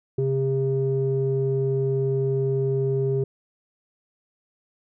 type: tone with low-pass filter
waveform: square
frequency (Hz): 134.1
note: C3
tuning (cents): +43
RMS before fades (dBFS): -23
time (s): 0.18-3.24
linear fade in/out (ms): 5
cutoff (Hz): 360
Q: 9.8
effects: none